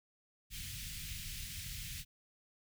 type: band-stop noise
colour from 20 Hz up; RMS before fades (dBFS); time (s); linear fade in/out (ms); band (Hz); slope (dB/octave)
pink; -44; 0.5-2.05; 50; 150 to 2200; 24
effects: none